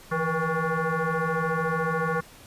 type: tone with frequency modulation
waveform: sine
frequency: 474.6 Hz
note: A#4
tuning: 31 cents sharp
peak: -23 dBFS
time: 0.11-2.21 s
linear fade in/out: 10 ms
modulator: 321 Hz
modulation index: 3.5
effects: pink hiss -49 dBFS RMS until 2.46 s + resampled to 32000 Hz